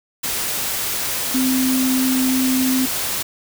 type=tone in noise; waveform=sine; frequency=259.2 Hz; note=C4; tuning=16 cents flat; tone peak=-16 dBFS; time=1.34-2.86 s; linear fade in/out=10 ms; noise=white; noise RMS=-23 dBFS; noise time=0.23-3.23 s; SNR=+4 dB; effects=none